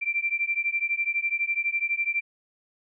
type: beating tone pair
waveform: sine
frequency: 2349 / 2361 Hz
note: D7 / D7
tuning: 0 / +9 cents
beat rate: 12 Hz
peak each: -27 dBFS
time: 0.01-2.21 s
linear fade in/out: 20 ms
effects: none